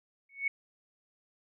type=tone with exponential growth; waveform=sine; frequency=2217 Hz; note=C#7; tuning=in tune; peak=-24 dBFS; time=0.29-0.48 s; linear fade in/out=5 ms; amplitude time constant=40 ms; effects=none